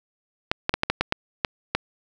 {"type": "clicks", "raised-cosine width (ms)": 0.3, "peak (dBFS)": -4, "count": 9, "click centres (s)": [0.515, 0.694, 0.74, 0.834, 0.9, 1.01, 1.124, 1.448, 1.75], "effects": []}